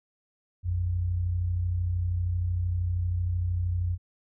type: tone pair together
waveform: sine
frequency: 56.07 / 89 Hz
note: A1 / F2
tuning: +33 / +33 cents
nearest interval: minor sixth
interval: 800 cents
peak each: -34 / -25 dBFS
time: 0.63-3.98 s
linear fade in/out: 50 ms
effects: none